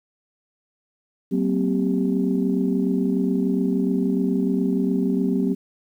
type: tone cluster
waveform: sine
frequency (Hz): 189.3 / 232.3 / 259.2 / 393.2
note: F#3 / A#3 / C4 / G4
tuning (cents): +40 / -6 / -16 / +5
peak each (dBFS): -22 / -26 / -22 / -27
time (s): 1.31-5.55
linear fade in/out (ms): 20
effects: tanh soft clip ceiling -9 dBFS + 9-bit